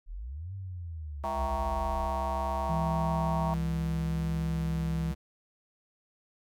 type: linear two-way sweep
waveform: sine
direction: up then down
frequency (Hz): 32.7 to 98.6 to 32.7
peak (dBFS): -36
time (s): 0.06-2.11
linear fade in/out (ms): 50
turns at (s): 0.54
type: tone with vibrato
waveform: square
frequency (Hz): 68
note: C#2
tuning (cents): -33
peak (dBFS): -34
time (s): 1.23-5.15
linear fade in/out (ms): 20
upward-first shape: sine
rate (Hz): 0.74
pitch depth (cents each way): 12
type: chord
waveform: sine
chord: E diminished seventh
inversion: none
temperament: equal with one note detuned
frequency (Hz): 659.3 / 781.3 / 932.3 / 1108.7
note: E5 / G5 / Bb5 / Db6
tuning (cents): 0 / -6 / 0 / 0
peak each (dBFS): -35 / -37 / -34 / -38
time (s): 1.24-3.54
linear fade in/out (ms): 0
type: tone with pitch glide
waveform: sine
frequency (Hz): 164.81 to 163.11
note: E3 to E3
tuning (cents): 0 to -18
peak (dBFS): -29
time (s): 2.69-5.12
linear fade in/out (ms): 10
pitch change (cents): -18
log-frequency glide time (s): 3.65-3.92
effects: none